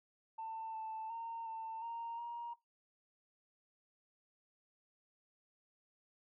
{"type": "tone with pitch steps", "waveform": "sine", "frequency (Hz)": [893, 882, 917, 896, 927, 943], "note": ["A5", "A5", "A#5", "A5", "A#5", "A#5"], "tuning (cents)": [25, 4, -29, 31, -10, 20], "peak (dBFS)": -40, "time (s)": [0.38, 2.54], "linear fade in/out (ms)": 10, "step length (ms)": 360, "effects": ["noise-tail reverb RT60 0.2 s tail -20 dB re dry", "tanh soft clip ceiling -37 dBFS"]}